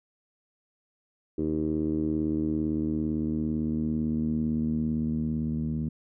10% pulse tone with low-pass filter sweep, 77.8 Hz, D#2, in tune, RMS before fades -28 dBFS, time 1.38-5.89 s, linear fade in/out 5 ms, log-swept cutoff 350 to 200 Hz, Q 4.1, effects none

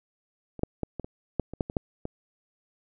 clicks, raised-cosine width 2 ms, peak -26 / -10 / -15 / -20 / -25 / -11 / -24 / -12 / -21 / -12 / -19 dBFS, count 11, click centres 0.593 / 0.634 / 0.833 / 0.997 / 1.045 / 1.397 / 1.536 / 1.608 / 1.699 / 1.768 / 2.054 s, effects none

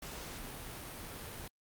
pink noise, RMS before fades -45 dBFS, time 0.02-1.48 s, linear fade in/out 5 ms, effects Opus 48 kbps

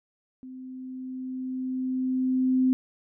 sine tone with level ramp, 257.9 Hz, C4, 25 cents flat, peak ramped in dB -39 to -18 dBFS, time 0.43-2.73 s, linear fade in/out 0 ms, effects none

